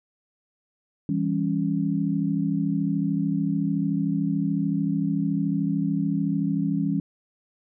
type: chord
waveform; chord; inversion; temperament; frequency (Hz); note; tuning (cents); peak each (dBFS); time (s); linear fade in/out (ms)
sine; C# diminished; first; equal with one note detuned; 164.81 / 198.39 / 277.2; E3 / G3 / C#4; 0 / +21 / 0; -26; 1.09-7; 2
effects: none